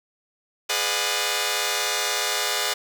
5% pulse chord, G# diminished seventh, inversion none, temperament just, 415.3 / 498.4 / 598 / 717.6 Hz, G#4 / B4 / D5 / F5, 0 / +16 / +31 / +47 cents, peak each -17 dBFS, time 0.69-2.74 s, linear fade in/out 10 ms, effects none

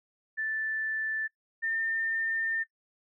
sine tone pair in turn, 1760 / 1806.3 Hz, A6 / A6, 0 / +45 cents, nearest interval unison, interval 45 cents, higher second, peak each -29 / -28 dBFS, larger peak second, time 0.37-1.28 / 1.62-2.64 s, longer second, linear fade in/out 20 ms, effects noise-tail reverb RT60 0.1 s tail -20 dB re dry

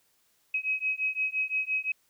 sine beating tone pair, 2541 / 2546.8 Hz, D#7 / D#7, +36 / +40 cents, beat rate 5.8 Hz, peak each -30 dBFS, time 0.54-1.92 s, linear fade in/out 5 ms, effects white hiss -69 dBFS RMS until 2.09 s

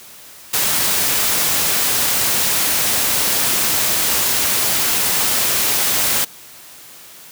white noise, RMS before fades -17 dBFS, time 0.53-6.25 s, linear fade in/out 10 ms, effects white hiss -40 dBFS RMS until 7.31 s + high-pass 60 Hz 12 dB/octave

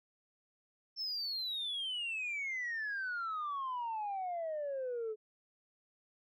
sine exponential sweep, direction down, 5390 to 424.2 Hz, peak -34 dBFS, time 0.96-5.16 s, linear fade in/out 50 ms, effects tanh soft clip ceiling -33 dBFS

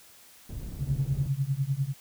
white low-pass noise, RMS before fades -37 dBFS, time 0.49-1.28 s, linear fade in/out 5 ms, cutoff 110 Hz, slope 12 dB/octave
sine tone with tremolo, 137 Hz, C#3, 20 cents flat, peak -21 dBFS, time 0.79-1.94 s, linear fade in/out 50 ms, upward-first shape triangle, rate 10 Hz, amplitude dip 100%
effects white hiss -54 dBFS RMS until 2 s

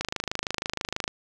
click train, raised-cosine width 0.2 ms, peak -10 dBFS, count 29, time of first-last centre 0.01-1.079 s, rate 26.2 Hz, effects none

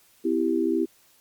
sine chord, C major, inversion none, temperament equal with one note detuned, 255.1 / 329.6 / 392 Hz, C4 / E4 / G4, -44 / 0 / 0 cents, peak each -27 / -23 / -26 dBFS, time 0.24-0.86 s, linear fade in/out 20 ms, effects white hiss -59 dBFS RMS until 1.2 s + MP3 96 kbps

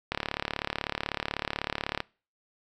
click train, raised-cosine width 0.3 ms, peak -12 dBFS, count 69, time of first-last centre 0.12-2.004 s, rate 36.1 Hz, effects noise-tail reverb RT60 0.4 s tail -25 dB re dry

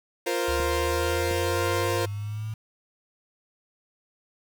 sawtooth chord, F suspended fourth, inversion none, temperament equal, 349.2 / 466.2 / 523.3 Hz, F4 / Bb4 / C5, 0 / 0 / 0 cents, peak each -25 dBFS, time 0.26-2.06 s, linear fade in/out 10 ms
sine linear sweep, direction up, 69.3 to 110.2 Hz, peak -29 dBFS, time 0.48-2.54 s, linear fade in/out 5 ms
clicks, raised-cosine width 3 ms, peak -24 dBFS, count 2, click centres 0.6 / 1.312 s
effects 8-bit

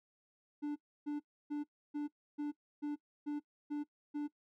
triangle tone bursts, 294 Hz, D4, 2 cents sharp, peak -33 dBFS, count 9, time 0.62-4.28 s, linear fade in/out 20 ms, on 140 ms, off 300 ms, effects noise-tail reverb RT60 0.1 s tail -20 dB re dry

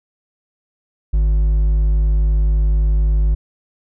triangle tone with hard clipping, 51.91 Hz, G#1, in tune, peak -13 dBFS, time 1.13-3.35 s, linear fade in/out 10 ms, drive 7 dB, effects none

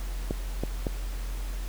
clicks, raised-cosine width 2 ms, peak -15 dBFS, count 3, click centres 0.309 / 0.636 / 0.868 s, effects added 44 Hz sine -30 dBFS peak until 1.68 s + pink hiss -45 dBFS RMS until 1.68 s

